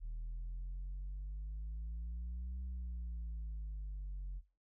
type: exponential two-way sweep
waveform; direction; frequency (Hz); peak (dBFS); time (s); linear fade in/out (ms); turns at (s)
sine; up then down; 38.89 to 63.1 to 44.98; -37; 0-4.42; 50; 2.62
effects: noise-tail reverb RT60 0.3 s tail -21 dB re dry + tanh soft clip ceiling -39 dBFS